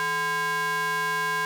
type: ring-modulated tone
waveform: square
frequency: 296.7 Hz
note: D4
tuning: 18 cents sharp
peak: -22 dBFS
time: 0-1.45 s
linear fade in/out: 0 ms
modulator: 1320 Hz
effects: none